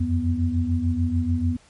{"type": "tone cluster", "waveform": "sine", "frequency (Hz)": [85.2, 92, 246.1], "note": ["F2", "F#2", "B3"], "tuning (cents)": [-42, -9, -6], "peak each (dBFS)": -24, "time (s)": [0, 1.57], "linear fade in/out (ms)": 10, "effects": ["pink hiss -55 dBFS RMS until 1.69 s", "MP3 48 kbps"]}